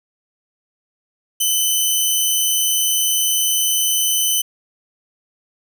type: tone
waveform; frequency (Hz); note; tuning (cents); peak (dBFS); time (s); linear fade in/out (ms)
10% pulse; 3030; F#7; +40; -7; 1.4-4.42; 10
effects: none